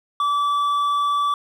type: tone with hard clipping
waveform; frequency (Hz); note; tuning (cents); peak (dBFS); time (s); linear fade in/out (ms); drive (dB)
sine; 1155; D6; -29; -19; 0.2-1.34; 2; 5
effects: none